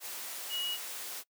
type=tone in noise; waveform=sine; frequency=2904 Hz; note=F#7; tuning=33 cents flat; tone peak=-33 dBFS; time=0.49-0.78 s; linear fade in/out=50 ms; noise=white; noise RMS=-41 dBFS; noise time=0-1.24 s; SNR=+5 dB; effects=noise-tail reverb RT60 0.1 s tail -23 dB re dry + high-pass 400 Hz 12 dB/octave